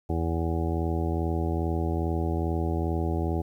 harmonic tone, 82.41 Hz, E2, in tune, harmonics 1 / 2 / 3 / 4 / 5 / 6 / 7 / 9 / 10, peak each -27 / -33 / -36 / -32 / -35 / -43 / -40 / -37 / -42 dBFS, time 0.09-3.42 s, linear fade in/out 10 ms, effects 10-bit

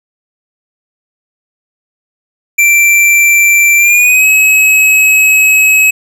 square tone with pitch glide, 2349 to 2562 Hz, D7 to E7, 0 to -50 cents, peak -5 dBFS, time 2.58-5.91 s, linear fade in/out 10 ms, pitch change +150 cents, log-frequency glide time 3.77-4.27 s, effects none

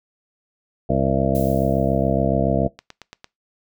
harmonic tone, 67.1 Hz, C2, 44 cents sharp, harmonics 1 / 2 / 3 / 4 / 5 / 7 / 8 / 9 / 10, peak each -27 / -23 / -24 / -26 / -28 / -26 / -28 / -25 / -24 dBFS, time 0.89-2.68 s, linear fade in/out 10 ms
violet noise with exponential decay, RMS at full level -33 dBFS, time 1.35-2.27 s, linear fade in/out 0 ms, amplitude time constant 200 ms
click train, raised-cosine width 0.2 ms, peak -20 dBFS, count 5, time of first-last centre 2.79-3.244 s, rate 8.82 Hz
effects noise-tail reverb RT60 0.2 s tail -22 dB re dry

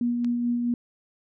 sine tone with tremolo, 240 Hz, B3, 49 cents flat, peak -21 dBFS, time 0.01-0.74 s, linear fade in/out 2 ms, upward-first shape sine, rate 4.6 Hz, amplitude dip 30%
click, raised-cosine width 0.2 ms, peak -26 dBFS, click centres 0.246 s
effects none

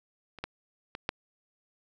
clicks, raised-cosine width 0.3 ms, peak -29 / -17 / -21 / -12 dBFS, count 4, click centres 0.387 / 0.44 / 0.951 / 1.091 s, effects none

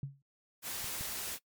sine tone with exponential decay, 138.59 Hz, C#3, in tune, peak -32 dBFS, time 0.03-0.22 s, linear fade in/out 2 ms, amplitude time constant 41 ms
white noise, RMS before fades -39 dBFS, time 0.62-1.39 s, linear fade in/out 50 ms
clicks, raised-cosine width 5 ms, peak -36 / -32 dBFS, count 2, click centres 0.844 / 1.01 s
effects noise-tail reverb RT60 0.1 s tail -21 dB re dry + MP3 96 kbps

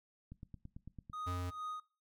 click train, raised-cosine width 5 ms, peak -36 dBFS, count 8, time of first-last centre 0.32-1.099 s, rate 8.99 Hz
triangle tone with tremolo, 1244.5 Hz, D#6, in tune, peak -37 dBFS, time 1.13-1.8 s, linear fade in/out 5 ms, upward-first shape sine, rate 2.3 Hz, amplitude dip 80%
square tone, 89.5 Hz, F2, 43 cents sharp, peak -38 dBFS, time 1.26-1.51 s, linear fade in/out 20 ms
effects noise-tail reverb RT60 0.3 s tail -20 dB re dry

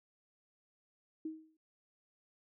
sine tone with exponential decay, 316.3 Hz, D#4, 29 cents sharp, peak -35 dBFS, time 1.25-1.57 s, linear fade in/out 5 ms, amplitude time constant 68 ms, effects none

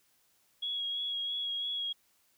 sine tone with vibrato, 3322 Hz, G#7, in tune, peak -32 dBFS, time 0.62-1.93 s, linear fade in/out 10 ms, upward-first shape sine, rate 3 Hz, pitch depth 21 cents each way, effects white hiss -70 dBFS RMS until 2.37 s

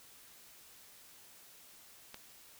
click, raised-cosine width 0.2 ms, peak -28 dBFS, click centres 2.144 s, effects white hiss -58 dBFS RMS until 2.59 s

